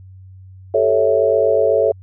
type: chord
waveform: sine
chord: A dominant seventh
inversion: third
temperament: equal with one note detuned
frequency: 392 / 440 / 554.4 / 656.2 Hz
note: G4 / A4 / C#5 / E5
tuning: 0 / 0 / 0 / -8 cents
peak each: -22 / -16 / -16 / -18 dBFS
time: 0.74-1.92 s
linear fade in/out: 5 ms
effects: added 94 Hz sine -37 dBFS peak until 2.02 s